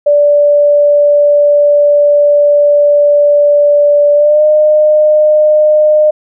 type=tone with pitch glide; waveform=sine; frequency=583 to 608.8 Hz; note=D5 to D#5; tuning=-13 to -38 cents; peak=-4 dBFS; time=0.06-6.11 s; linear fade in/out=10 ms; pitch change=+75 cents; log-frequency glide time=4.14-4.44 s; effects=none